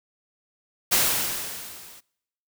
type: noise with level ramp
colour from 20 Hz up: white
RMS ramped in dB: -18 to -48 dBFS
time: 0.91-2.01 s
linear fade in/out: 20 ms
effects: noise-tail reverb RT60 0.8 s tail -25 dB re dry